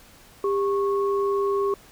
sine tone pair together, 398.9 / 1100 Hz, G4 / C#6, +30 / -14 cents, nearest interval octave + tritone, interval 1756 cents, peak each -21 / -28 dBFS, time 0.44-1.74 s, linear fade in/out 2 ms, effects pink hiss -51 dBFS RMS until 1.91 s

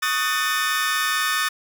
sawtooth chord, D# half-diminished seventh, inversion third, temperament just, 1120.1 / 1244.5 / 1493.4 / 1792.1 Hz, C#6 / D#6 / F#6 / A6, +18 / 0 / +16 / +31 cents, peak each -26 / -21 / -25 / -20 dBFS, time 0.02-1.49 s, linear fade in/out 10 ms, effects none

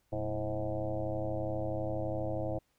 sine tone with frequency modulation, 325.1 Hz, E4, 24 cents flat, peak -31 dBFS, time 0.12-2.59 s, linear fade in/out 10 ms, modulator 103 Hz, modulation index 3.6, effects pink hiss -75 dBFS RMS until 2.78 s

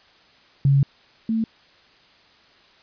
sine tone pair in turn, 138.59 / 223.6 Hz, C#3 / A3, 0 / +28 cents, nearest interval minor sixth, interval 828 cents, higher second, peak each -13 / -19 dBFS, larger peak first, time 0.65-0.83 / 1.29-1.44 s, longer first, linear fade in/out 2 ms, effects white hiss -54 dBFS RMS until 2.82 s + resampled to 11025 Hz

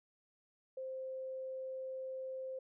sine tone, 523.3 Hz, C5, in tune, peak -40 dBFS, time 0.77-2.59 s, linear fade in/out 5 ms, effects none

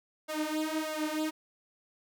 sawtooth tone with flanger, 310.4 Hz, D#4, 4 cents flat, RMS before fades -33 dBFS, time 0.28-1.31 s, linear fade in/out 20 ms, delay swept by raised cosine 1.4 to 6.2 ms, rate 1.6 Hz, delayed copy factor +0.85, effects none

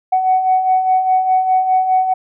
sine beating tone pair, 744 / 748.9 Hz, F#5 / F#5, +9 / +21 cents, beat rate 4.9 Hz, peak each -19 / -11 dBFS, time 0.12-2.14 s, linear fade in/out 10 ms, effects tanh soft clip ceiling -5 dBFS

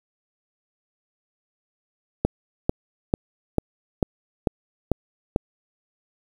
click train, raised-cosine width 2 ms, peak -5 dBFS, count 8, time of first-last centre 2.25-5.361 s, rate 2.25 Hz, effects 7-bit

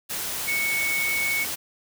sine tone in noise, 2217 Hz, C#7, in tune, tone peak -23 dBFS, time 0.47-1.45 s, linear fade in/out 20 ms, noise white, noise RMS -30 dBFS, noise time 0.09-1.56 s, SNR +4 dB, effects none

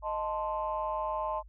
sine chord, A diminished, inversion second, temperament equal, 622.3 / 880 / 1046.5 Hz, Eb5 / A5 / C6, 0 / 0 / 0 cents, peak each -34 dBFS, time 0.02-1.43 s, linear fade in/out 50 ms, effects tanh soft clip ceiling -22 dBFS + added 51 Hz sine -49 dBFS peak until 1.48 s

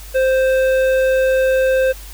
sine tone with hard clipping, 523.3 Hz, C5, in tune, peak -14 dBFS, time 0.14-1.93 s, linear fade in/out 20 ms, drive 10 dB, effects added 50 Hz sine -33 dBFS peak until 2.13 s + white hiss -39 dBFS RMS until 2.13 s

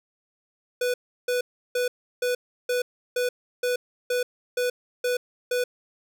square tone bursts, 493.9 Hz, B4, in tune, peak -23 dBFS, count 11, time 0.81-5.64 s, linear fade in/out 5 ms, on 130 ms, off 340 ms, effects none

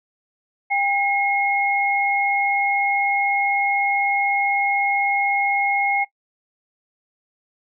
sine tone pair together, 800 / 2158 Hz, G5 / C#7, +35 / -47 cents, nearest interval octave + perfect fourth, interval 1718 cents, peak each -20 dBFS, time 0.7-6.05 s, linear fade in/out 20 ms, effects noise-tail reverb RT60 0.1 s tail -19 dB re dry

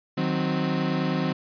35% pulse chord, C diminished, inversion first, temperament equal, 155.56 / 185 / 261.6 Hz, Eb3 / Gb3 / C4, 0 / 0 / 0 cents, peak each -26 / -26 / -26 dBFS, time 0.17-1.33 s, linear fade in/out 10 ms, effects resampled to 11025 Hz

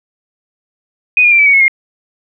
sine tone with pitch steps, 2489 / 2425 / 2363 / 2302 / 2243 / 2186 / 2130 Hz, D#7 / D#7 / D7 / D7 / C#7 / C#7 / C7, 0 / -45 / +10 / -35 / +20 / -25 / +30 cents, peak -5 dBFS, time 1.17-1.681 s, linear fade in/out 2 ms, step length 73 ms, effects none

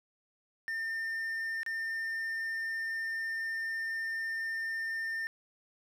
triangle tone with dropouts, 1806 Hz, A6, 45 cents sharp, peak -31 dBFS, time 0.68-5.27 s, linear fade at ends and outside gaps 0 ms, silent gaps 1.632-1.663 s, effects none

